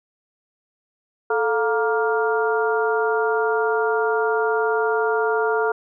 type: harmonic tone with a mistuned harmonic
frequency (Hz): 234.2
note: A#3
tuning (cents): +8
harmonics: 2 / 3 / 4 / 5 / 6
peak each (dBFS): -20 / -27 / -26 / -31 / -25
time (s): 1.3-5.72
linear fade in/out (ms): 5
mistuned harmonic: 2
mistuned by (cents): -110
effects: none